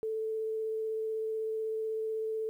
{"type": "tone with vibrato", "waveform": "sine", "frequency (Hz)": 440, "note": "A4", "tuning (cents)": 0, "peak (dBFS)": -31, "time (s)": [0.03, 2.49], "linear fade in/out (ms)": 0, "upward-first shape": "triangle", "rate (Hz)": 16, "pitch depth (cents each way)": 10, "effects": ["11-bit"]}